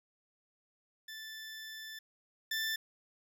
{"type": "tone pair in turn", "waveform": "20% pulse", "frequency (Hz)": [1760, 1770], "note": ["A6", "A6"], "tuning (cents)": [0, 10], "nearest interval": "unison", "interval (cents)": 10, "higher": "second", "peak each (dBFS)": [-39, -28], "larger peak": "second", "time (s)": [[1.08, 1.99], [2.51, 2.76]], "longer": "first", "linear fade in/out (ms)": 5, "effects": []}